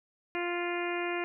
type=harmonic tone; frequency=349.2 Hz; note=F4; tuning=in tune; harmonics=1 / 2 / 3 / 4 / 5 / 6 / 7 / 8; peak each=-33 / -38 / -41 / -42 / -41 / -40 / -40 / -45 dBFS; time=0.35-1.24 s; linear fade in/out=0 ms; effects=none